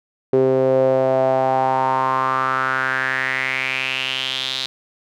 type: tone with band-pass filter sweep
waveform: sawtooth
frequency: 131.4 Hz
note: C3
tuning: 8 cents sharp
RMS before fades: -19 dBFS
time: 0.33-4.66 s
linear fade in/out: 0 ms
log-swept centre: 410 to 3900 Hz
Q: 5.3
effects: none